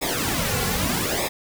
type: noise with flanger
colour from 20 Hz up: pink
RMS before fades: -24 dBFS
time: 0.01-1.29 s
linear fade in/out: 20 ms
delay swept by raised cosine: 0.67 to 3.27 ms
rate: 0.81 Hz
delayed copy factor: -0.8
effects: none